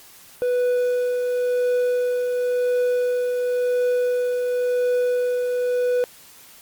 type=tone with tremolo; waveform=triangle; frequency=493.9 Hz; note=B4; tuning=in tune; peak=-15 dBFS; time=0.42-6.04 s; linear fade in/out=0 ms; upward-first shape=triangle; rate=0.94 Hz; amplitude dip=35%; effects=white hiss -47 dBFS RMS until 6.61 s + Opus 48 kbps